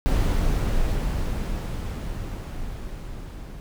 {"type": "noise with level ramp", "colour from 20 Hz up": "brown", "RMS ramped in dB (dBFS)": [-20, -37], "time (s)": [0.06, 3.6], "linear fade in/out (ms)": 0, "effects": []}